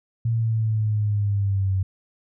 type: linear sweep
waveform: sine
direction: down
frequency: 115.9 to 94.1 Hz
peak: -19 dBFS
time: 0.25-1.83 s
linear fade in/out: 5 ms
effects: none